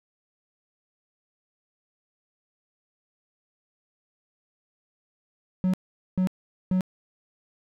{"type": "tone bursts", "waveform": "triangle", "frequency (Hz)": 185, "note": "F#3", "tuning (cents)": 0, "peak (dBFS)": -18, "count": 3, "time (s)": [5.64, 6.808], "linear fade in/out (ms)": 0, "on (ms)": 96, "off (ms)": 440, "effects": []}